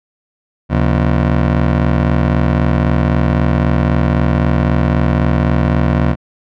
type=ring-modulated tone; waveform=25% pulse; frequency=103.83 Hz; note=G#2; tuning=in tune; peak=-4 dBFS; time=0.69-6.16 s; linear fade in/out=50 ms; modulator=30 Hz; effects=low-pass 2000 Hz 12 dB/octave